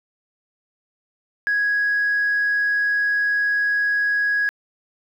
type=tone; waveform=sine; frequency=1661.2 Hz; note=G#6; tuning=in tune; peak=-16 dBFS; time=1.47-4.49 s; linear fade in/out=0 ms; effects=tanh soft clip ceiling -14 dBFS + 9-bit